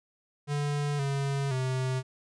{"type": "tone with pitch steps", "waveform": "square", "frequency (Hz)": [145.3, 138.8, 129.7], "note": ["D3", "C#3", "C3"], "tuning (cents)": [-18, 3, -15], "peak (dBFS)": -28, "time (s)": [0.47, 2.03], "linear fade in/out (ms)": 50, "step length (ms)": 520, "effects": ["resampled to 22050 Hz"]}